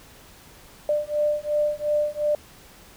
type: beating tone pair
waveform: sine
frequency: 594 / 596.8 Hz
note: D5 / D5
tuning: +20 / +28 cents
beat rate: 2.8 Hz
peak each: -24 dBFS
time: 0.89-2.35 s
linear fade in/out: 2 ms
effects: pink hiss -49 dBFS RMS until 2.96 s

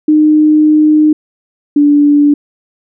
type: tone pair in turn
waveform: sine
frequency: 305.6 / 291 Hz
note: D#4 / D4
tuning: -31 / -16 cents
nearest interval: minor second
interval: 85 cents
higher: first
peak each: -4 dBFS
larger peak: neither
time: 0.08-1.13 / 1.76-2.34 s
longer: first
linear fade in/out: 5 ms
effects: none

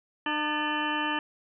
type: harmonic tone with a mistuned harmonic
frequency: 301.5 Hz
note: D4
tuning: 46 cents sharp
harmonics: 1 / 2 / 3 / 4 / 5 / 6 / 8 / 9 / 10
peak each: -33 / -42 / -32 / -35 / -43 / -32 / -42 / -38 / -36 dBFS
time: 0.26-1.19 s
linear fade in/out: 2 ms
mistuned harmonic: 6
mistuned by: -60 cents
effects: none

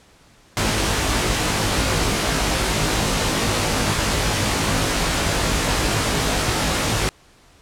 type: noise with comb filter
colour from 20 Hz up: pink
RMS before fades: -20 dBFS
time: 0.57-7.09 s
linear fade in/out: 0 ms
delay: 19 ms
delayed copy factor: +1
effects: pink hiss -52 dBFS RMS until 7.61 s + low-pass 9000 Hz 12 dB/octave

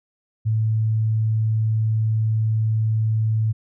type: tone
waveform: sine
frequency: 110 Hz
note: A2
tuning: in tune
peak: -17 dBFS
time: 0.45-3.53 s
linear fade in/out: 20 ms
effects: none

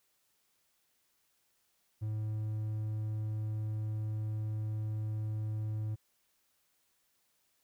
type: tone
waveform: triangle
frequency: 107.8 Hz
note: A2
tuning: 35 cents flat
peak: -31 dBFS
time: 2.01-5.96 s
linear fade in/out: 20 ms
effects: white hiss -75 dBFS RMS until 7.63 s

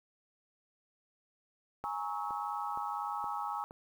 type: click train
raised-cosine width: 1 ms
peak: -34 dBFS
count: 5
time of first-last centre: 1.84-3.709 s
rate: 2.14 Hz
type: chord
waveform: sine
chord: A# half-diminished seventh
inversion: third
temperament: equal with one note detuned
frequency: 830.6 / 932.3 / 1108.7 / 1292.9 Hz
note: G#5 / A#5 / C#6 / E6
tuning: 0 / 0 / 0 / -34 cents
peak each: -38 / -41 / -41 / -40 dBFS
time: 1.84-3.64 s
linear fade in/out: 0 ms
effects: 10-bit

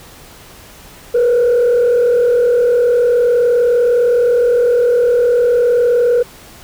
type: tone with frequency modulation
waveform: sine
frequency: 483.4 Hz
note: B4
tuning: 37 cents flat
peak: -7 dBFS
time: 1.14-6.23 s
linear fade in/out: 10 ms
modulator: 39.6 Hz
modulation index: 0.51
effects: tanh soft clip ceiling -7 dBFS + pink hiss -39 dBFS RMS until 6.63 s

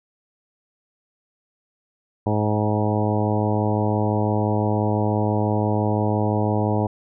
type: harmonic tone with a mistuned harmonic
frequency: 105.9 Hz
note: G#2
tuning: 34 cents sharp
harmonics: 1 / 2 / 3 / 4 / 5 / 6 / 7 / 8 / 9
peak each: -22 / -25 / -27 / -28 / -29 / -30 / -30 / -31 / -32 dBFS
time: 2.26-6.87 s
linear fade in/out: 5 ms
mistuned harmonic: 7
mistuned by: +20 cents
effects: none

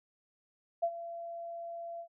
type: tone with ADSR envelope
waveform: sine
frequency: 679 Hz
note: F5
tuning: 49 cents flat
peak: -25 dBFS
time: 0.82-2.08 s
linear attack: 16 ms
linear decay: 63 ms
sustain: -14 dB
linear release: 81 ms
effects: none

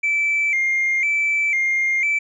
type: tone with vibrato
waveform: triangle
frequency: 2217 Hz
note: C#7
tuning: in tune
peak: -14 dBFS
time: 0.03-2.19 s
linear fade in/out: 10 ms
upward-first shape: square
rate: 1 Hz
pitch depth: 79 cents each way
effects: tanh soft clip ceiling -13 dBFS + resampled to 22050 Hz

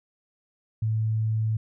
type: tone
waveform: sine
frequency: 110 Hz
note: A2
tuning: in tune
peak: -22 dBFS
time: 0.82-1.57 s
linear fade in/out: 5 ms
effects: none

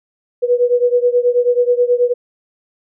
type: beating tone pair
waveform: sine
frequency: 484.9 / 494.2 Hz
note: B4 / B4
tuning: -32 / +1 cents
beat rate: 9.3 Hz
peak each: -13 / -15 dBFS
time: 0.42-2.14 s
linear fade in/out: 20 ms
effects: none

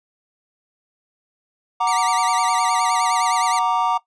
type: chord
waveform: triangle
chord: Gb augmented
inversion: none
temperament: equal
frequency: 740 / 932.3 / 1174.7 Hz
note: Gb5 / Bb5 / D6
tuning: 0 / 0 / 0 cents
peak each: -20 / -18 / -20 dBFS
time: 1.8-3.98 s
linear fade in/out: 10 ms
type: tone with vibrato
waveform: 10% pulse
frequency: 2100 Hz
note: C7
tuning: 6 cents sharp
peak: -16 dBFS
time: 1.87-3.59 s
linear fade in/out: 2 ms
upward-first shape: sine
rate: 9.7 Hz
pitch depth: 160 cents each way
effects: noise-tail reverb RT60 0.1 s tail -18 dB re dry + resampled to 22050 Hz

